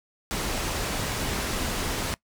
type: low-pass noise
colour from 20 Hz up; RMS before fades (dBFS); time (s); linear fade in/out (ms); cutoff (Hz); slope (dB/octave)
pink; -29; 0.31-2.14; 0; 11000; 12
effects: noise-tail reverb RT60 0.1 s tail -21 dB re dry